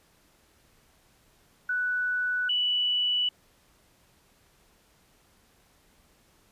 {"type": "tone pair in turn", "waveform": "sine", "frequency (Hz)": [1484, 2959], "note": ["F#6", "F#7"], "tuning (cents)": [5, -1], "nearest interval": "octave", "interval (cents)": 1194, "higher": "second", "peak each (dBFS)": [-25, -23], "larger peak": "second", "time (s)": [[1.69, 2.49], [2.49, 3.29]], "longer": "neither", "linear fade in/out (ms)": 5, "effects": ["pink hiss -63 dBFS RMS until 6.51 s", "resampled to 32000 Hz"]}